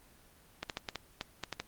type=clicks; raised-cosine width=0.2 ms; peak=-18 dBFS; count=9; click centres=0.63 / 0.698 / 0.771 / 0.888 / 0.957 / 1.211 / 1.437 / 1.527 / 1.6 s; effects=pink hiss -61 dBFS RMS until 1.67 s + Opus 24 kbps